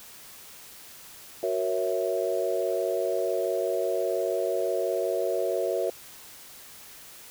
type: chord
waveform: sine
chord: F# dominant seventh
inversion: none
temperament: equal with one note detuned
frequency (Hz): 370 / 468.6 / 554.4 / 659.3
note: F#4 / A#4 / C#5 / E5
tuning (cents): 0 / +9 / 0 / 0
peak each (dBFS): -30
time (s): 1.43-5.9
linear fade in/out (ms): 2
effects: white hiss -47 dBFS RMS until 7.3 s